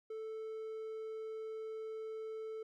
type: tone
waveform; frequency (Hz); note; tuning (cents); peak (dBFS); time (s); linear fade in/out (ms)
triangle; 440; A4; 0; -39; 0.1-2.63; 5
effects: none